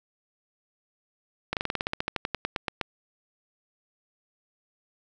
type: slowing click train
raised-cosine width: 0.3 ms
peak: -11 dBFS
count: 18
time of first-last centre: 1.53-2.813 s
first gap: 38 ms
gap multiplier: 1.08
effects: none